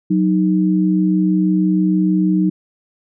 sine tone pair together, 184.83 / 311.1 Hz, F#3 / D#4, -2 / 0 cents, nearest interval major sixth, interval 902 cents, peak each -14 / -16 dBFS, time 0.1-2.5 s, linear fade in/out 10 ms, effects none

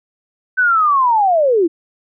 sine linear sweep, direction down, 1533 to 311.1 Hz, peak -10 dBFS, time 0.57-1.68 s, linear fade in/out 20 ms, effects none

